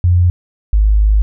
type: tone pair in turn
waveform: sine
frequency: 88.5 / 52.08 Hz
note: F2 / G#1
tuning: +23 / +6 cents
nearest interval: major sixth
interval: 917 cents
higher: first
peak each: -7 dBFS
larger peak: neither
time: 0.04-0.3 / 0.73-1.22 s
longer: second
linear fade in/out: 0 ms
effects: none